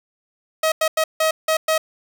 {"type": "tone bursts at uneven times", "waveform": "sawtooth", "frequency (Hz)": 635, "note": "D#5", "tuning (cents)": 35, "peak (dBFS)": -12, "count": 6, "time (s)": [[0.63, 0.72], [0.81, 0.88], [0.97, 1.04], [1.2, 1.31], [1.48, 1.57], [1.68, 1.78]], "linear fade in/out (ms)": 5, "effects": []}